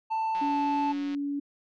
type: tone with pitch glide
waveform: triangle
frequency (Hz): 887 to 874.8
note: A5 to A5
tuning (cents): +14 to -10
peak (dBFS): -24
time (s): 0.1-0.93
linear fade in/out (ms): 20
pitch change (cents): -24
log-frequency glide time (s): 0.47-0.57
type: click train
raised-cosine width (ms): 0.2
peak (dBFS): -27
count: 147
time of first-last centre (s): 0.35-1.148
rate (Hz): 183
type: tone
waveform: sine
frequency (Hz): 284.5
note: C#4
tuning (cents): +45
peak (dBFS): -28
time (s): 0.41-1.4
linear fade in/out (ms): 10
effects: low-pass 4000 Hz 12 dB/octave